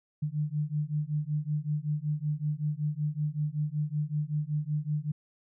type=beating tone pair; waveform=sine; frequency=147.5 / 152.8 Hz; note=D3 / D#3; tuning=+8 / -31 cents; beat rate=5.3 Hz; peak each=-31 dBFS; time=0.22-5.12 s; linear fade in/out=10 ms; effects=none

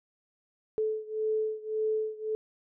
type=beating tone pair; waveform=sine; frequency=433.8 / 435.6 Hz; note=A4 / A4; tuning=-25 / -17 cents; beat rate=1.8 Hz; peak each=-30 / -32 dBFS; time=0.78-2.35 s; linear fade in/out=0 ms; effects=none

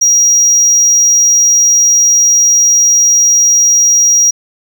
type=tone; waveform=triangle; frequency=5720 Hz; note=F8; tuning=41 cents sharp; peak=-4 dBFS; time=0.01-4.31 s; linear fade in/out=10 ms; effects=none

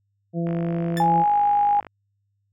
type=harmonic tone; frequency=169 Hz; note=E3; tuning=43 cents sharp; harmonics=1 / 2 / 3 / 4; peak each=-23 / -29 / -33 / -35 dBFS; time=0.33-1.25 s; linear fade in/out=50 ms
type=click train; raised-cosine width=0.5 ms; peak=-23 dBFS; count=72; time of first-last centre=0.47-1.868 s; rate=50.8 Hz
type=tone with exponential decay; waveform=sawtooth; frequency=1760 Hz; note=A6; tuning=in tune; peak=-23 dBFS; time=0.97-1.1 s; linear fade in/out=0 ms; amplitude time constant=27 ms
type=tone with pitch glide; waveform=sine; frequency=830.6 to 820.6 Hz; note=G#5 to G#5; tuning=0 to -21 cents; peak=-16 dBFS; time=1-1.8 s; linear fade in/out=2 ms; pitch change=-21 cents; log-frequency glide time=1.24-1.42 s
effects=added 100 Hz sine -68 dBFS peak until 2.52 s

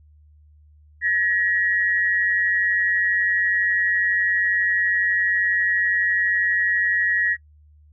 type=tone pair together; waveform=sine; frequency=1711 / 1901.1 Hz; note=A6 / A#6; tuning=-49 / +34 cents; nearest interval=major second; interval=183 cents; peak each=-23 / -19 dBFS; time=1.01-7.37 s; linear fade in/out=50 ms; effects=noise-tail reverb RT60 0.1 s tail -26 dB re dry + added 75 Hz sine -49 dBFS peak until 7.92 s

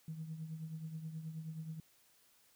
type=tone with tremolo; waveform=sine; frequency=159.3 Hz; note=D#3; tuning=41 cents sharp; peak=-38 dBFS; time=0.08-1.8 s; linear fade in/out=2 ms; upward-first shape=triangle; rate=9.4 Hz; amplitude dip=70%; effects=tanh soft clip ceiling -35 dBFS + white hiss -69 dBFS RMS until 2.55 s

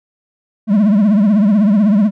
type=tone with vibrato; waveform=triangle; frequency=206.7 Hz; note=G#3; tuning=8 cents flat; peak=-6 dBFS; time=0.67-2.11 s; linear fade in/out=50 ms; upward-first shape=triangle; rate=16 Hz; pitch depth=160 cents each way; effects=none

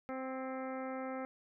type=harmonic tone with a mistuned harmonic; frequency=261.6 Hz; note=C4; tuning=in tune; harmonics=1 / 2 / 3 / 4 / 5 / 6 / 7 / 8 / 9; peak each=-42 / -42 / -46 / -54 / -48 / -56 / -58 / -53 / -63 dBFS; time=0.09-1.25 s; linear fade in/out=0 ms; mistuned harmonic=6; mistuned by=+33 cents; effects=none

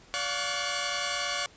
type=tone cluster; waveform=10% pulse; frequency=576 / 710 / 1120 / 1497 Hz; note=D5 / F5 / C#6 / F#6; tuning=-34 / +28 / +18 / +20 cents; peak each=-26 dBFS; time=0.14-1.46 s; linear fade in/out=0 ms; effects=pink hiss -55 dBFS RMS until 1.56 s + resampled to 16000 Hz

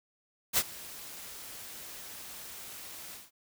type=noise with ADSR envelope; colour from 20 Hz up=white; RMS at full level=-24 dBFS; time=0.53-3.31 s; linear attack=46 ms; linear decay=51 ms; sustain=-21 dB; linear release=180 ms; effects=none

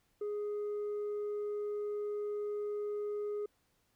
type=tone with tanh clipping; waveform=triangle; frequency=415.3 Hz; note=G#4; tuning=in tune; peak=-35 dBFS; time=0.21-3.46 s; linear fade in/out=5 ms; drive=7 dB; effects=pink hiss -75 dBFS RMS until 3.95 s

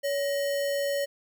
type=tone with sample-and-hold; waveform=sine; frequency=564 Hz; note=C#5; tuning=30 cents sharp; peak=-25 dBFS; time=0.03-1.06 s; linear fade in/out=20 ms; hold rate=2450 Hz; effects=none

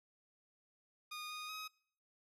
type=tone with pitch steps; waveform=15% pulse; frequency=1227 / 1235 / 1264 Hz; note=D#6 / D#6 / D#6; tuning=-25 / -13 / +27 cents; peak=-37 dBFS; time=1.11-1.68 s; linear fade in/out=10 ms; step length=190 ms; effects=noise-tail reverb RT60 0.6 s tail -24 dB re dry + low-pass 12000 Hz 12 dB/octave

